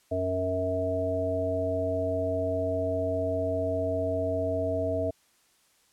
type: harmonic tone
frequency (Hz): 92.5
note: F#2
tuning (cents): 0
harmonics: 1 / 3 / 5 / 7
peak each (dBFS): -33 / -34 / -33 / -28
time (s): 0.11-5.11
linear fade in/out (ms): 10
effects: white hiss -65 dBFS RMS until 5.92 s + low-pass 11000 Hz 12 dB/octave